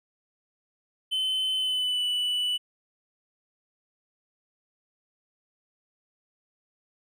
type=tone with pitch glide; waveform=triangle; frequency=3054 to 2967 Hz; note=G7 to F#7; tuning=-46 to +4 cents; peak=-23 dBFS; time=1.11-2.58 s; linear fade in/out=20 ms; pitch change=-50 cents; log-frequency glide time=1.56-2.04 s; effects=none